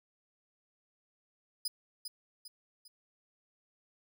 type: tone with echo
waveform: sawtooth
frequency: 4978 Hz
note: D#8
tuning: in tune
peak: -29 dBFS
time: 1.65-1.68 s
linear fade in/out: 5 ms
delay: 400 ms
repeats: 3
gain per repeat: -7 dB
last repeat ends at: 2.88 s
effects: none